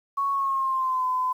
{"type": "tone with pitch glide", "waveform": "sine", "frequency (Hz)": [1108.7, 1016.7], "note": ["C#6", "B5"], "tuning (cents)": [0, 50], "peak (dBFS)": -22, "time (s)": [0.17, 1.33], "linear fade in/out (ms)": 10, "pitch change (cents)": -150, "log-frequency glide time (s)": [0.32, 1.05], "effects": ["9-bit"]}